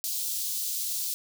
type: high-pass noise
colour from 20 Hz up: white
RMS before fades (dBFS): -31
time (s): 0.04-1.14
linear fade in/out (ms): 0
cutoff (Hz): 3900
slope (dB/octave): 24
effects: none